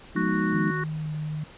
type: chord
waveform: sine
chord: F half-diminished seventh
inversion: none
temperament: equal with one note detuned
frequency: 174.61 / 207.7 / 242 / 311.1 Hz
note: F3 / Ab3 / Cb4 / Eb4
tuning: 0 / 0 / -35 / 0 cents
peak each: -28 / -27 / -32 / -28 dBFS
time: 0.15-0.71 s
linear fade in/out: 10 ms
type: harmonic tone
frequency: 370 Hz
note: F#4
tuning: in tune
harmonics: 1 / 3 / 4 / 5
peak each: -33 / -33 / -33 / -33 dBFS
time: 0.16-0.84 s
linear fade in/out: 5 ms
type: tone with pitch glide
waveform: sine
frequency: 155.56 to 153.06 Hz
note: D#3 to D#3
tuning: 0 to -28 cents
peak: -28 dBFS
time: 0.53-1.44 s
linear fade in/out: 5 ms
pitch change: -28 cents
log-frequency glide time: 0.98-1.11 s
effects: pink hiss -48 dBFS RMS until 1.57 s + resampled to 8000 Hz